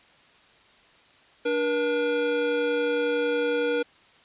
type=tone pair together; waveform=square; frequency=293.7 / 479.2 Hz; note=D4 / A#4; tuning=0 / +48 cents; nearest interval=minor sixth; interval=848 cents; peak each=-31 / -24 dBFS; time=1.45-3.83 s; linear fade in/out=10 ms; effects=white hiss -56 dBFS RMS until 4.24 s + resampled to 8000 Hz